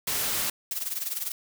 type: noise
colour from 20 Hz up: white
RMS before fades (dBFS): -28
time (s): 0.07-0.5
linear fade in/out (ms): 5
type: noise with tremolo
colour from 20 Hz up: blue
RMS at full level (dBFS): -28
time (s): 0.71-1.32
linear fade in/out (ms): 2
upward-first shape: triangle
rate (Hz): 20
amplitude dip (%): 85
effects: none